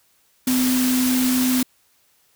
sine tone in noise, 254.2 Hz, C4, 50 cents flat, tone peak -17 dBFS, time 0.47-1.63 s, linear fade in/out 5 ms, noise white, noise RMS -25 dBFS, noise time 0.47-1.63 s, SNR +5 dB, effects white hiss -61 dBFS RMS until 2.35 s

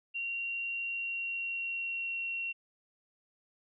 sine tone with pitch glide, 2756 to 2734 Hz, F7 to F7, -24 to -37 cents, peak -33 dBFS, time 0.14-2.53 s, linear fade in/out 20 ms, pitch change -13 cents, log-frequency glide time 0.78-2.2 s, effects none

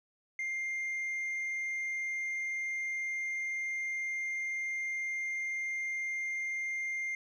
sine tone, 2107 Hz, C7, 12 cents sharp, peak -30 dBFS, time 0.39-7.15 s, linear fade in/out 2 ms, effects tanh soft clip ceiling -32 dBFS + 12-bit

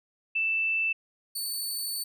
sine / 15% pulse tone pair in turn, 2651 / 4488 Hz, E7 / C#8, +9 / +21 cents, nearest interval major sixth, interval 912 cents, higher second, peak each -24 dBFS, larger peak neither, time 0.35-0.93 / 1.35-2.04 s, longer second, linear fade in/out 10 ms, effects none

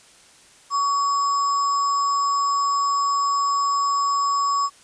sine tone with sample-and-hold, 1127 Hz, C#6, 28 cents sharp, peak -18 dBFS, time 0.7-4.7 s, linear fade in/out 50 ms, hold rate 6300 Hz, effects white hiss -51 dBFS RMS until 4.83 s + resampled to 22050 Hz

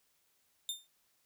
sawtooth tone with exponential decay, 3615 Hz, A7, 46 cents sharp, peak -29 dBFS, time 0.69-0.87 s, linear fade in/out 1 ms, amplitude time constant 39 ms, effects white hiss -74 dBFS RMS until 1.25 s

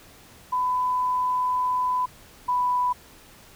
sine tone pair in turn, 1002 / 991.1 Hz, B5 / B5, +25 / +6 cents, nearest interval unison, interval 19 cents, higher first, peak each -21 / -20 dBFS, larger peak second, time 0.52-2.06 / 2.48-2.93 s, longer first, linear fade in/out 10 ms, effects pink hiss -50 dBFS RMS until 3.55 s

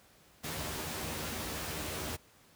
pink noise with comb filter, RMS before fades -38 dBFS, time 0.43-2.17 s, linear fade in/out 20 ms, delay 13 ms, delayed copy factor +0.6, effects pink hiss -62 dBFS RMS until 2.55 s + high-pass 60 Hz 12 dB/octave

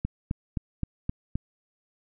click train, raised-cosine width 5 ms, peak -15 dBFS, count 6, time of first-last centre 0.05-1.355 s, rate 3.83 Hz, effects none

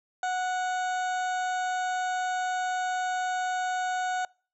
harmonic tone with a mistuned harmonic, 736 Hz, F#5, 9 cents flat, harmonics 1 / 2 / 3 / 4 / 5 / 6 / 8 / 9 / 10, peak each -27 / -33 / -47 / -48 / -46 / -52 / -55 / -47 / -48 dBFS, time 0.23-4.25 s, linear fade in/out 2 ms, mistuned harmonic 3, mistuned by +26 cents, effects noise-tail reverb RT60 0.4 s tail -26 dB re dry

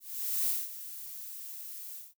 violet noise with ADSR envelope, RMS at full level -29 dBFS, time 0-2.14 s, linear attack 470 ms, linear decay 210 ms, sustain -14 dB, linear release 190 ms, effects noise-tail reverb RT60 0.1 s tail -20 dB re dry

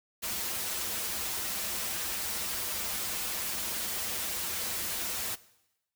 white noise with comb filter, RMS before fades -34 dBFS, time 0.22-5.36 s, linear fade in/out 20 ms, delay 7.1 ms, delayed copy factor -0.65, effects noise-tail reverb RT60 0.9 s tail -19 dB re dry

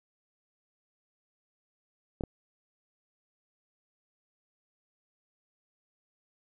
clicks, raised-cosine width 2 ms, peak -20 dBFS, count 2, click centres 2.209 / 2.237 s, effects none

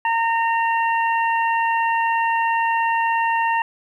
harmonic tone, 917 Hz, A#5, 29 cents flat, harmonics 1 / 2 / 3, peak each -18 / -24 / -28 dBFS, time 0.05-3.62 s, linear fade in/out 2 ms, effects 9-bit

